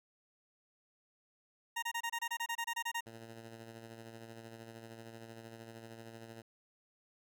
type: tone bursts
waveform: 20% pulse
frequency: 932.3 Hz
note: A#5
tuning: in tune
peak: -30 dBFS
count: 14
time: 1.76-3.008 s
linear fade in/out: 10 ms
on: 65 ms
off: 26 ms
type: tone with tremolo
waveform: 10% pulse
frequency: 114.1 Hz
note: A#2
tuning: 37 cents flat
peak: -39 dBFS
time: 3.06-6.42 s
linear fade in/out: 5 ms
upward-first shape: sine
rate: 13 Hz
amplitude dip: 45%
effects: none